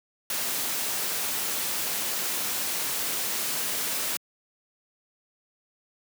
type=noise; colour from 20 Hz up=white; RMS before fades=-29 dBFS; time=0.3-4.17 s; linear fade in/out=2 ms; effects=high-pass 150 Hz 12 dB/octave